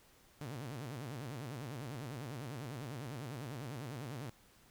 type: tone with vibrato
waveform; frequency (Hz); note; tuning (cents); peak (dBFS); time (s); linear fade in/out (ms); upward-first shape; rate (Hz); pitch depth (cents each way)
sawtooth; 130.81; C3; 0; -38; 0.41-4.3; 2; sine; 10; 280
effects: pink hiss -65 dBFS RMS until 4.7 s